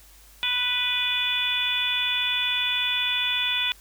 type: harmonic tone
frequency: 493.9 Hz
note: B4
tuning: in tune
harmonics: 2 / 3 / 4 / 5 / 6 / 7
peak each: -37 / -34 / -35 / -27 / -31 / -25 dBFS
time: 0.43-3.72 s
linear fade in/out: 0 ms
effects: added 50 Hz sine -52 dBFS peak until 3.8 s + white hiss -53 dBFS RMS until 3.8 s